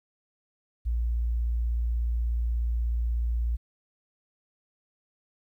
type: tone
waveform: sine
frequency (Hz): 58.27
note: A#1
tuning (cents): 0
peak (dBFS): -24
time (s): 0.85-3.57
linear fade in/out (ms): 20
effects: 11-bit